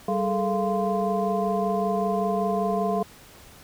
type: tone cluster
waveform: sine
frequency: 194.6 / 423.5 / 448.7 / 691 / 1037 Hz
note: G3 / G#4 / A4 / F5 / C6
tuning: -12 / +34 / +34 / -19 / -16 cents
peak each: -27 / -28 / -33 / -26 / -32 dBFS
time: 0.08-3.03 s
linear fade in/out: 5 ms
effects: pink hiss -49 dBFS RMS until 3.63 s